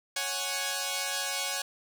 5% pulse chord, C# suspended fourth, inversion none, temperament equal, 554.4 / 740 / 830.6 Hz, C#5 / F#5 / G#5, 0 / 0 / 0 cents, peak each -23 dBFS, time 0.16-1.62 s, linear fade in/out 5 ms, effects none

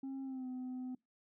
sine tone with pitch glide, 268.8 to 254.3 Hz, C4 to C4, +47 to -49 cents, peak -37 dBFS, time 0.03-0.95 s, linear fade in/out 5 ms, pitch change -96 cents, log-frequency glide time 0.23-0.47 s, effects noise-tail reverb RT60 0.2 s tail -25 dB re dry + tanh soft clip ceiling -39 dBFS

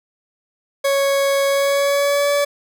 40% pulse tone with pitch glide, 554 to 573.5 Hz, C#5 to D5, -1 to -41 cents, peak -14 dBFS, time 0.84-2.45 s, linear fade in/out 10 ms, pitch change +60 cents, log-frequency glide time 1.47-2.31 s, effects none

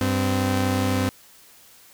sawtooth tone pair together, 96.64 / 258 Hz, G2 / C4, -24 / -24 cents, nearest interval octave + perfect fourth, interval 1700 cents, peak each -19 dBFS, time 0.01-1.09 s, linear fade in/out 0 ms, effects white hiss -51 dBFS RMS until 1.93 s

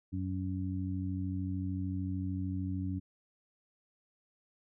harmonic tone, 93.3 Hz, F#2, 15 cents sharp, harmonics 1 / 2 / 3, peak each -35 / -39 / -38 dBFS, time 0.12-3 s, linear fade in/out 20 ms, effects none

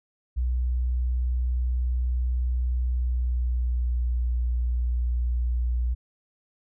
sine tone with pitch glide, 61.74 to 60.36 Hz, B1 to B1, 0 to -39 cents, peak -22 dBFS, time 0.36-5.95 s, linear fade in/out 20 ms, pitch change -39 cents, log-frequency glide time 2.87-4.16 s, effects none

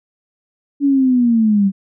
sine linear sweep, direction down, 286.7 to 190.7 Hz, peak -10 dBFS, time 0.8-1.72 s, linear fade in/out 50 ms, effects none

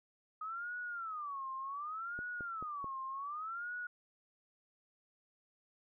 sine tone with vibrato, 1244.5 Hz, D#6, in tune, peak -39 dBFS, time 0.41-3.87 s, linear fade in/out 5 ms, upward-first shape sine, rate 0.67 Hz, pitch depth 280 cents each way
click train, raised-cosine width 2 ms, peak -34 dBFS, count 4, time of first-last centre 2.19-2.844 s, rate 4.59 Hz
effects none

